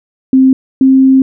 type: tone pair in turn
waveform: sine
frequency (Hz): 262.7 / 265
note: C4 / C4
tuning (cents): +7 / +22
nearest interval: unison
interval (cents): 15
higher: second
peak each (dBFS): -3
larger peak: neither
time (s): 0.33-0.53 / 0.81-1.22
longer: second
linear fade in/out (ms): 2
effects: none